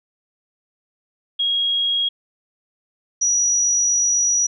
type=tone pair in turn; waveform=sine; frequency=3287 / 5826 Hz; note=G#7 / F#8; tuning=-19 / -28 cents; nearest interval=minor seventh; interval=991 cents; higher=second; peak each=-17 / -15 dBFS; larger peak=second; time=1.39-2.09 / 3.21-4.47 s; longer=second; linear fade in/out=10 ms; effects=none